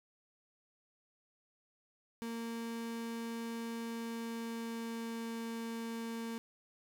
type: tone with pitch glide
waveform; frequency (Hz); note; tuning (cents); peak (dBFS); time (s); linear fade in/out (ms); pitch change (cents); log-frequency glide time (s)
35% pulse; 230.4 to 228.9; A#3 to A#3; -20 to -31; -37; 2.22-6.38; 0; -11; 3.8-5.31
effects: none